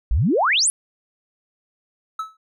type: exponential sweep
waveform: sine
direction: up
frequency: 46.69 to 10870 Hz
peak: -15 dBFS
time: 0.11-0.7 s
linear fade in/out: 0 ms
type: tone with exponential decay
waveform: triangle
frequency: 1300 Hz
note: E6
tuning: 24 cents flat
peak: -19 dBFS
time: 2.19-2.37 s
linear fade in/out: 5 ms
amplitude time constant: 38 ms
effects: none